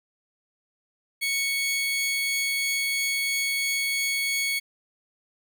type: tone pair together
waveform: sawtooth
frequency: 2217 / 3327 Hz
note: C#7 / G#7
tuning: 0 / +2 cents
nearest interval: perfect fifth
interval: 702 cents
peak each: -21 / -31 dBFS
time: 1.21-4.6 s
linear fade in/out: 20 ms
effects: none